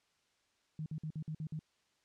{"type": "tone bursts", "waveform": "sine", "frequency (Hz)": 155.56, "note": "D#3", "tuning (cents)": 0, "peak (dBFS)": -37, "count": 7, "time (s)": [0.79, 1.592], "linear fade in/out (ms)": 2, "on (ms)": 70, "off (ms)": 52, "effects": ["white hiss -75 dBFS RMS until 2.04 s", "low-pass 6000 Hz 12 dB/octave"]}